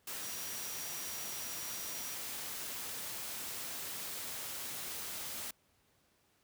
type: tone in noise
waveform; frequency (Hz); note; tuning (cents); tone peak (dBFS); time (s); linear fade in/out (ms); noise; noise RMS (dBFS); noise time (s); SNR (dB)
sine; 5760; F#8; -47; -47; 0.22-2.15; 5; white; -42; 0.07-5.51; -8
effects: pink hiss -72 dBFS RMS until 6.43 s + high-pass 60 Hz 12 dB/octave